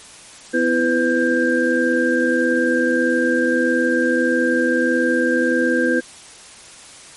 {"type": "tone cluster", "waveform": "sine", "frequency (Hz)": [251.3, 332.9, 502, 1589], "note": ["B3", "E4", "B4", "G6"], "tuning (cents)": [30, 17, 28, 23], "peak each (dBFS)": -20, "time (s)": [0.53, 6.01], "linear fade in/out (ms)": 20, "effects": ["white hiss -41 dBFS RMS until 7.16 s", "MP3 48 kbps"]}